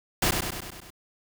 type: noise with echo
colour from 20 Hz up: pink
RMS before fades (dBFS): -23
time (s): 0.22-0.31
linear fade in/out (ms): 5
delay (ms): 99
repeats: 6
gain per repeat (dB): -4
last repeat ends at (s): 0.904
effects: none